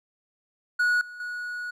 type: tone with level steps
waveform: triangle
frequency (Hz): 1460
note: F#6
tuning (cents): -24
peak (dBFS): -18 / -37 / -29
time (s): 0.79-1.71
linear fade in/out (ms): 10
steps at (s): 1.01 / 1.2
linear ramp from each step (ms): 2
effects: none